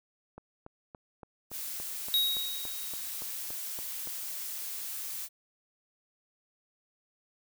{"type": "click train", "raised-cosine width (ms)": 1, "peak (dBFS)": -31, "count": 14, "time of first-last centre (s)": [0.38, 4.073], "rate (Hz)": 3.52}
{"type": "noise", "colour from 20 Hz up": "blue", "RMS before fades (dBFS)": -38, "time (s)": [1.5, 5.29], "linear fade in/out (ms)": 50}
{"type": "tone with exponential decay", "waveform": "square", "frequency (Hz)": 3800, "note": "A#7", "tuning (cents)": 33, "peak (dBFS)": -23, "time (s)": [2.14, 3.2], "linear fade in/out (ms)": 0, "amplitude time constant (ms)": 230}
{"effects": []}